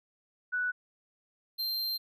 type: tone pair in turn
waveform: sine / square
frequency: 1480 / 4158 Hz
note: F#6 / C8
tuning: 0 / -12 cents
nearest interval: octave + tritone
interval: 1788 cents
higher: second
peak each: -28 / -31 dBFS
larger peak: first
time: 0.52-0.72 / 1.58-1.98 s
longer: second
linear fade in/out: 20 ms
effects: none